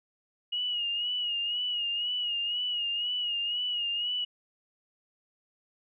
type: tone with vibrato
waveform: sine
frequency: 2885 Hz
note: F#7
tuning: 44 cents flat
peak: -28 dBFS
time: 0.52-4.25 s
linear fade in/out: 10 ms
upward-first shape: sine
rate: 2 Hz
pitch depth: 52 cents each way
effects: none